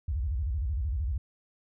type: tone with vibrato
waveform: sine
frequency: 67.2 Hz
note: C2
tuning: 47 cents sharp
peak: -27 dBFS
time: 0.08-1.18 s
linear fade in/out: 5 ms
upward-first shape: square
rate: 13 Hz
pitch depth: 300 cents each way
effects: none